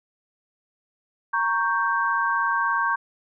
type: chord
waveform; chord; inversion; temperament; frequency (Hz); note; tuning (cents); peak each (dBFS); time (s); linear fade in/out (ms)
sine; G diminished; first; equal; 932.3 / 1108.7 / 1568; Bb5 / Db6 / G6; 0 / 0 / 0; -26 / -24 / -24; 1.33-2.96; 10
effects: none